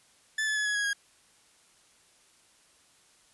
40% pulse tone with pitch steps, 1745 / 1723 / 1701.2 / 1679.7 / 1658.5 / 1637.6 Hz, A6 / A6 / G#6 / G#6 / G#6 / G#6, -15 / -37 / +41 / +19 / -3 / -25 cents, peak -26 dBFS, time 0.38-0.932 s, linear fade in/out 5 ms, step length 92 ms, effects white hiss -62 dBFS RMS until 3.33 s + resampled to 24000 Hz

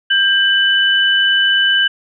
sine tone pair together, 1587 / 2992 Hz, G6 / F#7, +21 / +19 cents, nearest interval major seventh, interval 1098 cents, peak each -13 dBFS, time 0.1-1.88 s, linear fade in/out 10 ms, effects none

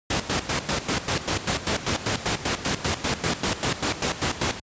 pink noise with tremolo, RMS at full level -23 dBFS, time 0.1-4.6 s, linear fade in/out 5 ms, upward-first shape square, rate 5.1 Hz, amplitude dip 75%, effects high-pass 80 Hz 12 dB/octave + resampled to 16000 Hz

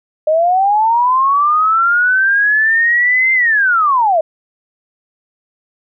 sine linear two-way sweep, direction up then down, 606 to 2093 to 606 Hz, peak -9 dBFS, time 0.27-4.21 s, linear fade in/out 5 ms, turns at 3.33 s, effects none

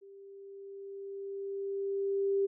sine tone with level ramp, 394.7 Hz, G4, 12 cents sharp, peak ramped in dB -50 to -25 dBFS, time 0.01-2.47 s, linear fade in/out 20 ms, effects none

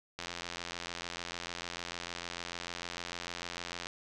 click train, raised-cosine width 0.2 ms, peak -21 dBFS, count 320, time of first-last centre 0.19-3.869 s, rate 86.7 Hz, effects resampled to 22050 Hz

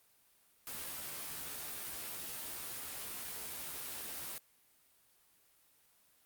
white noise with comb filter, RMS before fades -43 dBFS, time 0.67-4.38 s, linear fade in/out 0 ms, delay 14 ms, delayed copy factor +0.8, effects white hiss -69 dBFS RMS until 6.25 s + Opus 32 kbps

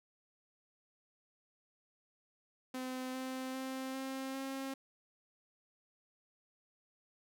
sawtooth tone with pitch steps, 256.9 / 259.9 / 262.9 / 266 / 269 Hz, C4 / C4 / C4 / C4 / C4, -32 / -11 / +8 / +29 / +48 cents, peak -35 dBFS, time 2.74-4.74 s, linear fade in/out 5 ms, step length 400 ms, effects none

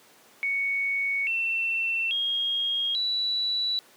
sine tone with pitch steps, 2225 / 2692 / 3258 / 3942 Hz, C#7 / E7 / G#7 / B7, +6 / +36 / -34 / -4 cents, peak -24 dBFS, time 0.43-3.79 s, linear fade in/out 0 ms, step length 840 ms, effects pink hiss -55 dBFS RMS until 3.96 s + high-pass 300 Hz 12 dB/octave

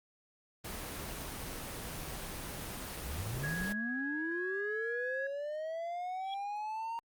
pink noise, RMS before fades -41 dBFS, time 0.64-3.73 s, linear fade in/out 10 ms
triangle linear sweep, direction up, 55 to 930 Hz, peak -34 dBFS, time 3.04-6.99 s, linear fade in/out 0 ms
sine tone with pitch glide, 1661.2 to 1674.7 Hz, G#6 to G#6, 0 to +14 cents, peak -36 dBFS, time 3.43-5.27 s, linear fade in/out 5 ms, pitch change +14 cents, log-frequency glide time 4.61-4.7 s
sine tone with exponential growth, 3322 Hz, G#7, in tune, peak -39 dBFS, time 6.2-6.34 s, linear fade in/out 2 ms, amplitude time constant 30 ms
effects Opus 24 kbps

